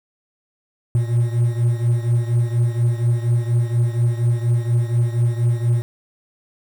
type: beating tone pair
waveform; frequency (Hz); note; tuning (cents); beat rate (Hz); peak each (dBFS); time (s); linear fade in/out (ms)
triangle; 117.5 / 121.7; A#2 / B2; +14 / -25; 4.2; -15 / -19; 0.95-5.82; 0
effects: 7-bit